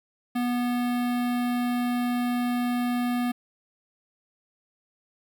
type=tone with notch filter; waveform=square; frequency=244.1 Hz; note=B3; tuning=20 cents flat; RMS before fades=-26 dBFS; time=0.35-3.32 s; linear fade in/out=10 ms; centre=6400 Hz; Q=0.87; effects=10-bit